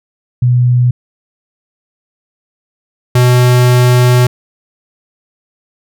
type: tone pair in turn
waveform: sine / square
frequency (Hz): 123.47 / 124.11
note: B2 / B2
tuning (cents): 0 / +9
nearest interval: unison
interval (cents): 9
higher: second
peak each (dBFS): -6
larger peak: neither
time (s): 0.42-0.91 / 3.15-4.27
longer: second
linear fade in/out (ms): 5
effects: none